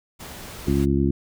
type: noise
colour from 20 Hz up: pink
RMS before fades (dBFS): -38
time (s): 0.19-0.86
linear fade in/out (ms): 20
type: harmonic tone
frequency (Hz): 69.3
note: C#2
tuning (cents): 0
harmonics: 1 / 2 / 3 / 4 / 5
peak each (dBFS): -24 / -24 / -24 / -24 / -24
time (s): 0.67-1.11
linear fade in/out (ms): 5
effects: none